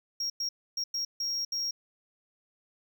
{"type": "tone bursts at uneven times", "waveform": "triangle", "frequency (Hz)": 5588, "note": "F8", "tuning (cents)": 0, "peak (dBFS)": -28, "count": 6, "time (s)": [[0.2, 0.3], [0.4, 0.49], [0.77, 0.84], [0.94, 1.05], [1.2, 1.45], [1.52, 1.71]], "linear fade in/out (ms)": 5, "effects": []}